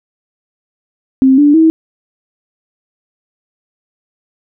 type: tone with pitch steps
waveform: sine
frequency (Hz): 264.3 / 291.6 / 321.7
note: C4 / D4 / E4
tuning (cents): +18 / -12 / -42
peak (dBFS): -4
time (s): 1.22-1.7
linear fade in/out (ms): 0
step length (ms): 160
effects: none